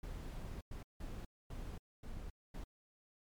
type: noise bursts at uneven times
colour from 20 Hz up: brown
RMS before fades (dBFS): -45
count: 6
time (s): 0.03-0.61 / 0.71-0.83 / 1-1.25 / 1.5-1.78 / 2.03-2.3 / 2.54-2.64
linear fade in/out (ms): 5
effects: MP3 96 kbps

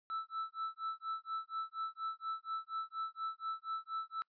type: tone with tremolo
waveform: triangle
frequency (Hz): 1318.5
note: E6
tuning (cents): 0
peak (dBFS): -33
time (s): 0.1-4.22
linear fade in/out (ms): 0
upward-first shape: sine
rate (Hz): 4.2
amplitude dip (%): 100
effects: noise-tail reverb RT60 0.1 s tail -26 dB re dry + resampled to 11025 Hz

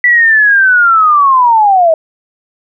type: linear sweep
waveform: sine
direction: down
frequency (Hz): 1975.5 to 625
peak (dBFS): -4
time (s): 0.04-1.94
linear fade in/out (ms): 2
effects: none

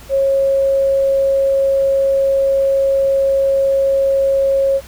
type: tone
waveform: sine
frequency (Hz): 545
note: C#5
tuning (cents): -29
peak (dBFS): -11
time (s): 0.09-4.81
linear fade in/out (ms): 50
effects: added 60 Hz sine -38 dBFS peak until 4.87 s + pink hiss -40 dBFS RMS until 4.87 s

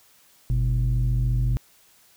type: tone pair together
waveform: sine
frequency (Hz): 49 / 123.47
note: G1 / B2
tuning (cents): 0 / 0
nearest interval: octave + major third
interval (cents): 1600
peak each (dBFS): -20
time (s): 0.5-1.57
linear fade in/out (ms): 0
effects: tanh soft clip ceiling -16 dBFS + white hiss -57 dBFS RMS until 2.16 s

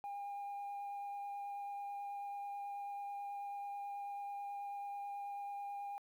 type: tone with vibrato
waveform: sine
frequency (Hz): 807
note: G#5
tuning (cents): -50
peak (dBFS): -39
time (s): 0.04-5.98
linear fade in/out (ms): 0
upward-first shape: sine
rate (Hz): 9.2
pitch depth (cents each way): 9
effects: tanh soft clip ceiling -40 dBFS + 12-bit

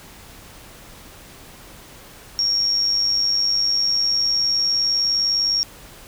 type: tone with amplitude modulation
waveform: sine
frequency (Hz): 5560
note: F8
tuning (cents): -9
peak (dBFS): -14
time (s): 2.39-5.63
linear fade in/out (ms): 0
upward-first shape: sine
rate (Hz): 99.8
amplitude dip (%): 60
effects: pink hiss -43 dBFS RMS until 6.07 s

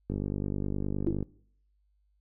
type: click train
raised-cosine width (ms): 3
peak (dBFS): -19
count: 57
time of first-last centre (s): 0.1-1.227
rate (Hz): 49.7
type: tone with exponential decay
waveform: sine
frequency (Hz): 333.5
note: E4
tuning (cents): +20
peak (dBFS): -22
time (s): 1.07-1.24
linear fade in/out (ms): 0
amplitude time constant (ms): 35
effects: noise-tail reverb RT60 0.6 s tail -22 dB re dry + added 50 Hz sine -67 dBFS peak until 2.2 s

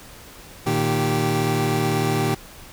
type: tone cluster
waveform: 25% pulse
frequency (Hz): 116.2 / 154.4 / 390.2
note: A#2 / D#3 / G4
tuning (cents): -5 / -13 / -8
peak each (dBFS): -20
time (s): 0.66-2.35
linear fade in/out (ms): 10
effects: pink hiss -43 dBFS RMS until 2.72 s

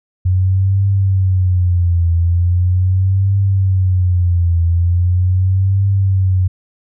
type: tone with vibrato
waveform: sine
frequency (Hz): 91.2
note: F#2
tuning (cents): -24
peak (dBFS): -10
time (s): 0.25-6.48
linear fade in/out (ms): 10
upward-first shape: triangle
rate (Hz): 0.4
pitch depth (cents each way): 140
effects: none

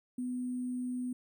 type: tone with sample-and-hold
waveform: sine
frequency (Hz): 249.6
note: B3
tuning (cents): +19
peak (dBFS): -33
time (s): 0.18-1.13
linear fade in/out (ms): 5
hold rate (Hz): 8820
effects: none

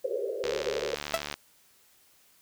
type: band-pass noise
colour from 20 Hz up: white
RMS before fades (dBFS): -32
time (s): 0.04-0.95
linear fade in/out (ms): 5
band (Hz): 380 to 560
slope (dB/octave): 96
type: click train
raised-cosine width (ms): 0.2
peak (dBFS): -16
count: 67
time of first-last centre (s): 0.44-1.34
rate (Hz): 73.3
type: tone with exponential decay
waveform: sawtooth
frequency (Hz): 660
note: E5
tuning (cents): +2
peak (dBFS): -17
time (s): 1.14-1.22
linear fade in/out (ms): 0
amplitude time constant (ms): 17
effects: white hiss -62 dBFS RMS until 2.41 s

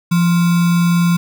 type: tone with sample-and-hold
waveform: sine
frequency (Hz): 172.5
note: F3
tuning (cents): -21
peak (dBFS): -10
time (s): 0.11-1.17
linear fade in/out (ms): 10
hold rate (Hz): 1225
effects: none

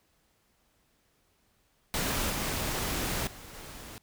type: noise with level steps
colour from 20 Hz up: pink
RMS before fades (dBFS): -30 / -32 / -47 / -45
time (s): 1.94-3.98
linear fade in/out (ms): 0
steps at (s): 2.3 / 3.27 / 3.54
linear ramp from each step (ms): 2
effects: pink hiss -70 dBFS RMS until 4.02 s

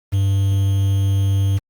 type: tone with quantisation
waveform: triangle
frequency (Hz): 98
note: G2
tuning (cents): 0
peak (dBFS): -12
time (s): 0.12-1.59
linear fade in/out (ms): 20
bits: 6
effects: Opus 32 kbps

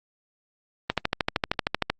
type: click train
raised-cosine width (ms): 0.3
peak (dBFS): -6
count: 14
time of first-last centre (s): 0.9-1.9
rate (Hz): 13
effects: Opus 32 kbps

